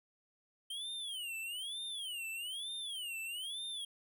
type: tone with vibrato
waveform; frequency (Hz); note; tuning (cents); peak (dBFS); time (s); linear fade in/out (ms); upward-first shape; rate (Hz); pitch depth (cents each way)
square; 3103; G7; -18; -40; 0.7-3.85; 5; sine; 1.1; 270
effects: none